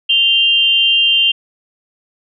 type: tone pair together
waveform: sine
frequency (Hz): 2793 / 3151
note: F7 / G7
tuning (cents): -1 / +8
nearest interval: major second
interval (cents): 209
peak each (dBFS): -12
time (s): 0.09-1.32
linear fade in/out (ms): 10
effects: none